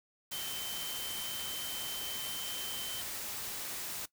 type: tone in noise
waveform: sine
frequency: 3091 Hz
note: G7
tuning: 25 cents flat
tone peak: -40 dBFS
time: 0.32-3.02 s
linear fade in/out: 10 ms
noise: white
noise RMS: -40 dBFS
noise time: 0.31-4.06 s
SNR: -3 dB
effects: noise-tail reverb RT60 0.1 s tail -19 dB re dry